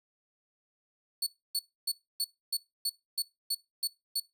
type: tone bursts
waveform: sawtooth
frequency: 4435 Hz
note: C#8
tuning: in tune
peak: -25 dBFS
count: 10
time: 1.22-4.2 s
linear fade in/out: 5 ms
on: 46 ms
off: 280 ms
effects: noise-tail reverb RT60 0.2 s tail -19 dB re dry